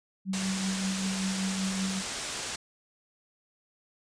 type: tone with tremolo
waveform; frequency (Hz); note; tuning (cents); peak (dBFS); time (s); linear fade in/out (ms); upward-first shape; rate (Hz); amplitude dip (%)
sine; 191; G3; -45; -27; 0.25-2.03; 50; triangle; 5.2; 45
type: low-pass noise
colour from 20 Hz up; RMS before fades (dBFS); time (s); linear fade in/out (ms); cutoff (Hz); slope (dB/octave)
white; -36; 0.33-2.56; 5; 8600; 24
effects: resampled to 22050 Hz